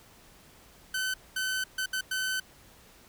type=tone bursts at uneven times; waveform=sawtooth; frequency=1522 Hz; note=F#6; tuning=48 cents sharp; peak=-25 dBFS; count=5; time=0.94-1.14 / 1.36-1.64 / 1.78-1.86 / 1.93-2.01 / 2.11-2.4 s; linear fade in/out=5 ms; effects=pink hiss -56 dBFS RMS until 3.08 s